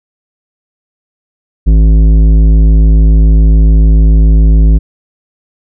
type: tone with tanh clipping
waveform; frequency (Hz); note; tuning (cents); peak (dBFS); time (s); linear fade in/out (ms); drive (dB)
triangle; 53.5; A1; -48; -4; 1.66-4.79; 20; 16
effects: none